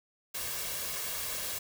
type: noise with comb filter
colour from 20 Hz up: white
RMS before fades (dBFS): -36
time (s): 0.34-1.59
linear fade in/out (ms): 10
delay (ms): 1.8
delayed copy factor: +0.5
effects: none